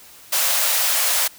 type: high-pass noise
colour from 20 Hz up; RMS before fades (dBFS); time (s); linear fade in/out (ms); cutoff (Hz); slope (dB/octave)
white; -19; 0.32-1.28; 10; 500; 96
effects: white hiss -45 dBFS RMS until 1.38 s